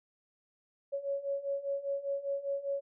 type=beating tone pair; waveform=sine; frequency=554.4 / 559.4 Hz; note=C#5 / C#5; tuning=0 / +16 cents; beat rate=5 Hz; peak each=-37 / -34 dBFS; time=0.92-2.81 s; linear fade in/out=20 ms; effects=none